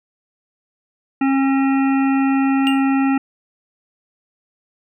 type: harmonic tone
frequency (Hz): 270.7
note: C#4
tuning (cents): -41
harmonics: 1 / 3 / 5 / 7 / 9 / 10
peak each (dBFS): -14 / -24 / -28 / -31 / -33 / -34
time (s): 1.21-3.18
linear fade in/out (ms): 5
type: tone with exponential decay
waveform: triangle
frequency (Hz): 2800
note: F7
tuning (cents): +4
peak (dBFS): -14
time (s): 2.67-2.85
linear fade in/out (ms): 0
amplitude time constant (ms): 39
effects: none